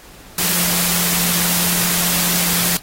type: tone in noise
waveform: sine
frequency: 174.61 Hz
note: F3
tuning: in tune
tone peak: -26 dBFS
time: 0.38-2.77 s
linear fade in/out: 2 ms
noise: white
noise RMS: -18 dBFS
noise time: 0.38-2.77 s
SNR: -11 dB
effects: pink hiss -42 dBFS RMS until 2.82 s + AAC 48 kbps